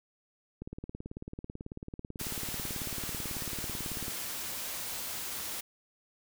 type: click train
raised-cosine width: 3 ms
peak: -27 dBFS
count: 64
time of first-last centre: 0.62-4.082 s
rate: 18.2 Hz
type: noise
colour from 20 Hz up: white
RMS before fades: -38 dBFS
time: 2.19-5.61 s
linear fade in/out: 10 ms
effects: none